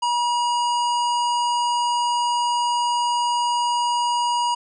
harmonic tone, 960 Hz, B5, 49 cents flat, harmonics 1 / 3 / 5 / 7 / 9, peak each -19 / -29 / -33 / -36 / -38 dBFS, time 0.02-4.55 s, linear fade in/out 10 ms, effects none

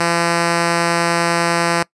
5% pulse tone, 170 Hz, F3, 46 cents flat, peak -3 dBFS, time 0-1.83 s, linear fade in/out 5 ms, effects noise-tail reverb RT60 0.1 s tail -22 dB re dry + resampled to 24000 Hz

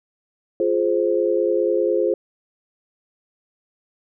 sine chord, F minor, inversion none, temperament just, 349.2 / 419.1 / 523.8 Hz, F4 / Ab4 / C5, 0 / +16 / +2 cents, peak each -21 dBFS, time 0.6-2.14 s, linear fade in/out 2 ms, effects none

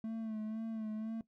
triangle tone with vibrato, 220.1 Hz, A3, 1 cent sharp, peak -35 dBFS, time 0.04-1.21 s, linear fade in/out 2 ms, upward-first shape sine, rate 2 Hz, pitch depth 41 cents each way, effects noise-tail reverb RT60 0.1 s tail -17 dB re dry

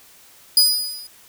sawtooth tone with level ramp, 4948 Hz, D#8, 10 cents flat, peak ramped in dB -6 to -34 dBFS, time 0.57-1.07 s, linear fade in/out 2 ms, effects white hiss -49 dBFS RMS until 1.28 s

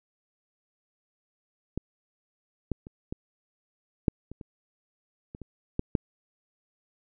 clicks, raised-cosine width 3 ms, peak -17 / -15 / -29 / -20 / -8 / -27 / -28 / -27 / -27 / -13 / -10 dBFS, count 11, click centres 1.776 / 2.717 / 2.869 / 3.125 / 4.082 / 4.316 / 4.412 / 5.349 / 5.417 / 5.794 / 5.952 s, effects none

